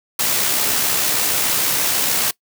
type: noise with amplitude modulation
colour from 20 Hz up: white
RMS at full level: -17 dBFS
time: 0.19-2.31 s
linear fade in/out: 5 ms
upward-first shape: sine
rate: 66.6 Hz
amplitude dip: 30%
effects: noise-tail reverb RT60 0.1 s tail -22 dB re dry + high-pass 100 Hz 12 dB/octave